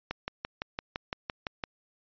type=click train; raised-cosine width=0.3 ms; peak=-16 dBFS; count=10; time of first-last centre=0.11-1.638 s; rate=5.89 Hz; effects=resampled to 11025 Hz